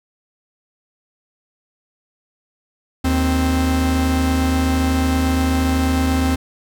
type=tone pair together; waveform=45% pulse; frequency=77.77 / 261.6 Hz; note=D#2 / C4; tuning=0 / 0 cents; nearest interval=octave + major sixth; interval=2100 cents; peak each=-18 dBFS; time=3.04-6.36 s; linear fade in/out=10 ms; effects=none